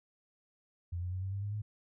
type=tone with pitch steps; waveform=sine; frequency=87 / 89.86 / 92.81 / 95.87 / 99.02 / 102.27 / 105.63 Hz; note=F2 / F2 / F#2 / G2 / G2 / G#2 / G#2; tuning=-6 / +50 / +6 / -38 / +18 / -26 / +30 cents; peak=-34 dBFS; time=0.92-1.62 s; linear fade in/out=10 ms; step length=100 ms; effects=none